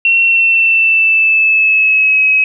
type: tone with pitch glide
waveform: sine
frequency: 2720 to 2553 Hz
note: F7 to D#7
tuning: -46 to +44 cents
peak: -7 dBFS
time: 0.05-2.44 s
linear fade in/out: 2 ms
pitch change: -110 cents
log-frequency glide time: 0.23-2.22 s
effects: none